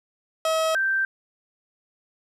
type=tone pair in turn; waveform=30% pulse / sine; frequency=641 / 1565.6 Hz; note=E5 / G6; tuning=-49 / -3 cents; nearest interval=octave + minor third; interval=1546 cents; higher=second; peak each=-18 / -20 dBFS; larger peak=first; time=0.45-0.75 / 0.75-1.05 s; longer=neither; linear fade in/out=2 ms; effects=low-pass 11000 Hz 12 dB/octave + 10-bit